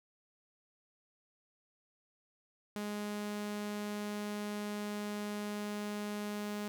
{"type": "tone", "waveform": "sawtooth", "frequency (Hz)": 207.7, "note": "G#3", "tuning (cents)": 0, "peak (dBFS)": -33, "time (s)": [2.76, 6.68], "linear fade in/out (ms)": 0, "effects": []}